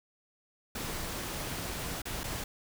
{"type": "noise with dropouts", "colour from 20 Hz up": "pink", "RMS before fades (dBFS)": -37, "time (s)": [0.75, 2.44], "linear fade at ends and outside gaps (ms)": 5, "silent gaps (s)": [[2.019, 2.054], [2.235, 2.239]], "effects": []}